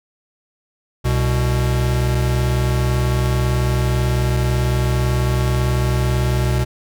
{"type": "tone pair together", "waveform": "square", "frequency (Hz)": [65.34, 123.47], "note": ["C2", "B2"], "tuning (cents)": [-2, 0], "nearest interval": "major seventh", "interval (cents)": 1102, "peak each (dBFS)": [-20, -18], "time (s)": [1.04, 6.65], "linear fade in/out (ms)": 20, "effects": []}